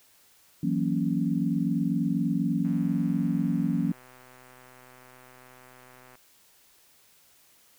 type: chord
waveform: sine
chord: F# dominant seventh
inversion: third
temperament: equal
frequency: 164.81 / 185 / 233.1 / 277.2 Hz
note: E3 / F#3 / A#3 / C#4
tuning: 0 / 0 / 0 / 0 cents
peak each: -29 dBFS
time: 0.63-3.92 s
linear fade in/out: 5 ms
type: click train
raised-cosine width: 0.5 ms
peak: -37 dBFS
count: 446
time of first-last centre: 2.65-6.154 s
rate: 127 Hz
effects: white hiss -60 dBFS RMS until 7.78 s

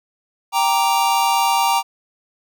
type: chord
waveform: square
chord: G minor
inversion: none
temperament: equal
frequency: 784 / 932.3 / 1174.7 Hz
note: G5 / Bb5 / D6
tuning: 0 / 0 / 0 cents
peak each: -20 / -18 / -24 dBFS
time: 0.52-1.83 s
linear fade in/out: 50 ms
effects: none

